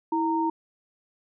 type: tone pair together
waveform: sine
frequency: 326.1 / 923.9 Hz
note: E4 / A#5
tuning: -19 / -16 cents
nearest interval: octave + tritone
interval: 1803 cents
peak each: -25 dBFS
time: 0.12-0.5 s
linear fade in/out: 5 ms
effects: none